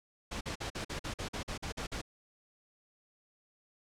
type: noise bursts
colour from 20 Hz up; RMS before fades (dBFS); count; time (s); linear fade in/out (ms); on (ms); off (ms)
pink; -38; 12; 0.31-2.016; 10; 100; 46
effects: low-pass 7000 Hz 12 dB/octave